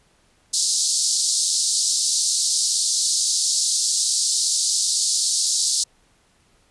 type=band-pass noise; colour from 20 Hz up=pink; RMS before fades=-21 dBFS; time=0.53-5.84 s; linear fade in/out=10 ms; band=4200 to 9600 Hz; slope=48 dB/octave; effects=pink hiss -60 dBFS RMS until 6.7 s + resampled to 24000 Hz